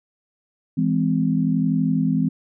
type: chord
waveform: sine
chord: E augmented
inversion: none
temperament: just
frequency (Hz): 164.81 / 206 / 257.5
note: E3 / G#3 / B#3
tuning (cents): 0 / -14 / -28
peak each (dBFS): -21 / -23 / -21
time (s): 0.77-2.29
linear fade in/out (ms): 10
effects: none